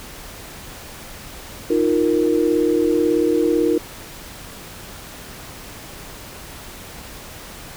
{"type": "chord", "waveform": "sine", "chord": "Eb suspended second", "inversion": "none", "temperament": "equal", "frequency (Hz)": [311.1, 349.2, 466.2], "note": ["Eb4", "F4", "Bb4"], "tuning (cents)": [0, 0, 0], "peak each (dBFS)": -19, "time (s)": [1.7, 3.78], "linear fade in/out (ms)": 5, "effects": ["pink hiss -37 dBFS RMS until 7.76 s"]}